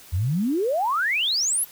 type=exponential sweep; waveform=sine; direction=up; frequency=79.1 to 11990 Hz; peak=-20 dBFS; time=0.12-1.65 s; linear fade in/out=20 ms; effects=white hiss -47 dBFS RMS until 1.71 s